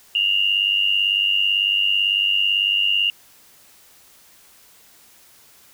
sine tone pair together, 2779 / 2877 Hz, F7 / F#7, -9 / -49 cents, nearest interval minor second, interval 60 cents, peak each -19 dBFS, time 0.15-3.1 s, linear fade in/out 2 ms, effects white hiss -51 dBFS RMS until 5.73 s

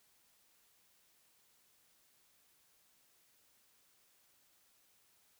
silence, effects white hiss -71 dBFS RMS until 5.39 s

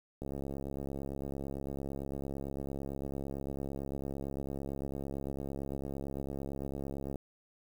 click train, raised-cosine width 2 ms, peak -26 dBFS, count 479, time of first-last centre 0.22-7.158 s, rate 68.9 Hz, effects 9-bit

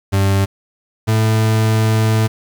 40% pulse tone pair in turn, 98 / 110 Hz, G2 / A2, 0 / 0 cents, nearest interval major second, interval 200 cents, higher second, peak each -11 dBFS, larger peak neither, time 0.12-0.46 / 1.07-2.28 s, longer second, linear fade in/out 20 ms, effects 7-bit

